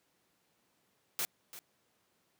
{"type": "noise with echo", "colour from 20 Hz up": "white", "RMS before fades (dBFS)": -34, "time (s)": [1.19, 1.25], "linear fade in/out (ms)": 0, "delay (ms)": 340, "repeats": 1, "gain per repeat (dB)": -14, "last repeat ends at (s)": 1.59, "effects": ["pink hiss -74 dBFS RMS until 2.39 s", "high-pass 150 Hz 12 dB/octave"]}